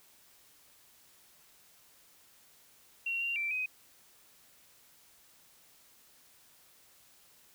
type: tone with pitch steps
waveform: sine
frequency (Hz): 2741 / 2768 / 2344 / 2514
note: F7 / F7 / D7 / D#7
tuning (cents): -33 / -16 / -4 / +17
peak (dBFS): -31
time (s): 3.06-3.66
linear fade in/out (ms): 5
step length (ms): 150
effects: white hiss -62 dBFS RMS until 7.54 s